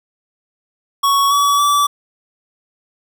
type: tone with pitch steps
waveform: square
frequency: 1114 / 1139 / 1157 Hz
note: C#6 / C#6 / D6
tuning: +8 / +47 / -26 cents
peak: -12 dBFS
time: 1.03-1.87 s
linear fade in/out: 10 ms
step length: 280 ms
effects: none